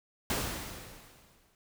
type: noise with exponential decay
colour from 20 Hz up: pink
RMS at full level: -30 dBFS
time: 0.3-1.55 s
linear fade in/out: 1 ms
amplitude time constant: 270 ms
effects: none